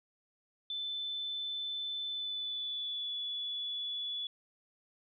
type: tone with pitch glide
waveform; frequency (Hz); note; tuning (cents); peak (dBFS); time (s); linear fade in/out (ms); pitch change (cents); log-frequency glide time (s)
sine; 3520 to 3426; A7 to A7; 0 to -47; -35; 0.7-4.27; 2; -47; 2.08-3.14
effects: none